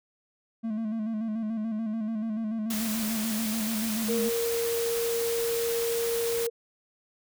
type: tone with vibrato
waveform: triangle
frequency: 220 Hz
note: A3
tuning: in tune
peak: -26 dBFS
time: 0.63-4.3 s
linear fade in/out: 20 ms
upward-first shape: square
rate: 6.9 Hz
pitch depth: 49 cents each way
type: noise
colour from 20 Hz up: white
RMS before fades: -34 dBFS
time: 2.7-6.47 s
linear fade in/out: 5 ms
type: tone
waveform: sine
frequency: 465 Hz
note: A#4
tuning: 4 cents flat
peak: -26 dBFS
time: 4.08-6.5 s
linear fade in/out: 20 ms
effects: none